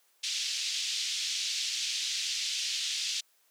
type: band-pass noise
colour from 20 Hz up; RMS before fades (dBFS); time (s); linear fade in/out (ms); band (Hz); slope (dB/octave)
pink; -33; 0.23-3.21; 10; 3000 to 6400; 24
effects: white hiss -68 dBFS RMS until 3.5 s + high-pass 400 Hz 12 dB/octave